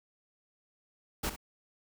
pink noise with echo, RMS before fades -33 dBFS, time 1.23-1.3 s, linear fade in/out 10 ms, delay 63 ms, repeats 1, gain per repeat -11 dB, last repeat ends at 1.363 s, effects none

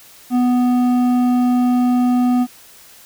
sine tone with hard clipping, 247.5 Hz, B3, 4 cents sharp, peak -14 dBFS, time 0.3-2.47 s, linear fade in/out 50 ms, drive 8 dB, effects white hiss -44 dBFS RMS until 3.05 s

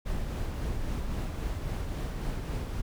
brown noise with tremolo, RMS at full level -31 dBFS, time 0.05-2.82 s, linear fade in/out 20 ms, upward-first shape triangle, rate 3.7 Hz, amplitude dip 35%, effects none

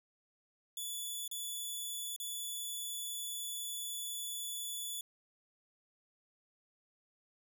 10% pulse tone with dropouts, 3446 Hz, A7, 37 cents flat, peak -31 dBFS, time 0.77-5.01 s, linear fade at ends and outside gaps 2 ms, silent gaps 1.278-1.313 / 2.163-2.2 s, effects none

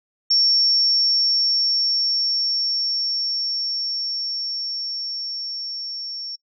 sine tone with level ramp, 5470 Hz, F8, 37 cents flat, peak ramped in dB -14 to -29 dBFS, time 0.3-6.36 s, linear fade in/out 10 ms, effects noise-tail reverb RT60 0.1 s tail -22 dB re dry

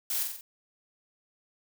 blue noise with echo, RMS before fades -31 dBFS, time 0.1-0.23 s, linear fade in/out 2 ms, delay 45 ms, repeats 4, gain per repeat -4 dB, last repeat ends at 0.41 s, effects none

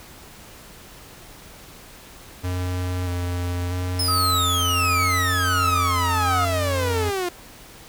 square tone with vibrato, 89.5 Hz, F2, 43 cents sharp, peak -24 dBFS, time 2.43-7.11 s, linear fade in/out 20 ms, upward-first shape square, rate 0.78 Hz, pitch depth 18 cents each way
sawtooth exponential sweep, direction down, 5274 to 346.3 Hz, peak -19 dBFS, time 3.99-7.29 s, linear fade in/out 5 ms
sine tone with tremolo, 1276 Hz, D#6, 43 cents sharp, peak -20 dBFS, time 4.08-6.45 s, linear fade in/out 5 ms, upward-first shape sine, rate 1.4 Hz, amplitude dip 40%
effects pink hiss -44 dBFS RMS until 7.88 s

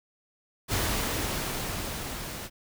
pink noise with level ramp, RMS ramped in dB -27 to -38 dBFS, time 0.68-2.5 s, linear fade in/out 50 ms, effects none

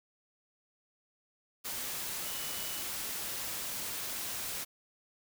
sine tone in noise, 2960 Hz, F#7, in tune, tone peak -47 dBFS, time 2.25-2.84 s, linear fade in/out 20 ms, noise white, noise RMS -38 dBFS, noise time 1.64-4.65 s, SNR -12 dB, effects none

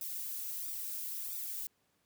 violet noise with flanger, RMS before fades -40 dBFS, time 0.01-1.67 s, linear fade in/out 2 ms, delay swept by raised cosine 0.82 to 2.82 ms, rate 1.5 Hz, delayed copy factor +0.75, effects pink hiss -75 dBFS RMS until 2.05 s + high-pass 100 Hz 12 dB/octave

